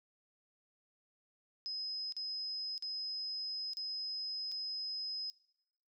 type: tone with dropouts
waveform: sine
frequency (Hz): 5070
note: D#8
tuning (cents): +32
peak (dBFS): -37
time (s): 1.66-5.3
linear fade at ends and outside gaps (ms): 0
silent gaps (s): 2.123-2.166 / 2.779-2.824 / 3.734-3.77 / 4.516-4.52
effects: noise-tail reverb RT60 0.8 s tail -20 dB re dry